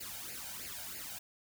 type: noise with flanger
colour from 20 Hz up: white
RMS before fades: -44 dBFS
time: 0-1.19 s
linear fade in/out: 10 ms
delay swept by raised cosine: 0.42 to 1.35 ms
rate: 3.1 Hz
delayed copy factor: +0.75
effects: none